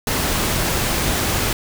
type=noise; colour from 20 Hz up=pink; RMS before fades=-20 dBFS; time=0.07-1.53 s; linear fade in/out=2 ms; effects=none